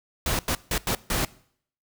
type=noise bursts at uneven times; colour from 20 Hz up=pink; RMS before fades=-25 dBFS; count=5; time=0.26-0.39 / 0.48-0.55 / 0.71-0.78 / 0.87-0.95 / 1.1-1.25 s; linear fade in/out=2 ms; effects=noise-tail reverb RT60 0.6 s tail -21 dB re dry